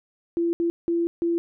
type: tone bursts at uneven times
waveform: sine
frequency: 339.2 Hz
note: E4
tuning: 50 cents sharp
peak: -20 dBFS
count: 4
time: 0.37-0.53 / 0.6-0.7 / 0.88-1.07 / 1.22-1.38 s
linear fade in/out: 0 ms
effects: none